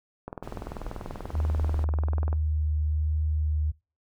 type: click train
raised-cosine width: 1 ms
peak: -21 dBFS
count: 43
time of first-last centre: 0.28-2.329 s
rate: 20.5 Hz
type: noise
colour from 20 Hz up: brown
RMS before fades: -39 dBFS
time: 0.43-1.84 s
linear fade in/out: 0 ms
type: tone with vibrato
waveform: sine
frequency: 76.5 Hz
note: D#2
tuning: 29 cents flat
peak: -23 dBFS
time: 1.33-3.72 s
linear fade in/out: 20 ms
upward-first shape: triangle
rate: 1.2 Hz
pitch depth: 14 cents each way
effects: noise-tail reverb RT60 0.3 s tail -23 dB re dry